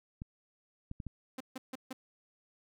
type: clicks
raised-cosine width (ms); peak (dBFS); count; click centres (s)
5; -28; 4; 0.219 / 0.914 / 1.002 / 1.067
type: tone bursts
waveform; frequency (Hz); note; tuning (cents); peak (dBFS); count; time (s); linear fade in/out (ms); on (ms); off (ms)
sawtooth; 260; C4; -11; -35; 4; 1.38-1.93; 5; 25; 150
effects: none